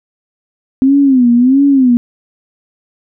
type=tone with vibrato; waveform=sine; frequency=258.9 Hz; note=C4; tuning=18 cents flat; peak=-5 dBFS; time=0.82-1.97 s; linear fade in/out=0 ms; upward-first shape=sine; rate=1.5 Hz; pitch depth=150 cents each way; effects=none